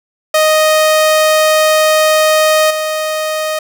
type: tone with level steps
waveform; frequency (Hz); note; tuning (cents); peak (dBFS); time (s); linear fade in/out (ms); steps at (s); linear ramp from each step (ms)
sawtooth; 622.3; D#5; 0; -4 / -11; 0.34-3.59; 5; 2.7; 10
effects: none